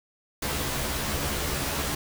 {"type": "noise with comb filter", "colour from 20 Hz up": "pink", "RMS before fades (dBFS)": -29, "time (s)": [0.42, 1.95], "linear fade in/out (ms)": 5, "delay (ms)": 14, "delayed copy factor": 0.75, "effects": []}